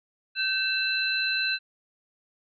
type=tone cluster; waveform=sine; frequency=1545 / 2660 / 4038 Hz; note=G6 / E7 / B7; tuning=-26 / +15 / +38 cents; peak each=-28 / -29 / -28 dBFS; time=0.35-1.59 s; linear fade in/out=50 ms; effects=none